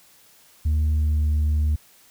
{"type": "tone with pitch glide", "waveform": "sine", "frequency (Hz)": [76.6, 75.59], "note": ["D#2", "D#2"], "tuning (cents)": [-27, -49], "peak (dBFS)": -15, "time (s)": [0.65, 1.76], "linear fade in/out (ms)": 10, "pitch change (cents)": -22, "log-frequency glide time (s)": [0.92, 1.22], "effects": ["tanh soft clip ceiling -17 dBFS", "white hiss -54 dBFS RMS until 2.1 s"]}